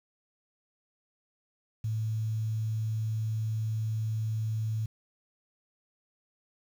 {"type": "tone", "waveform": "sine", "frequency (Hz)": 110, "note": "A2", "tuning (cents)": 0, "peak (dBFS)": -28, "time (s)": [1.84, 4.86], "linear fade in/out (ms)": 5, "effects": ["9-bit"]}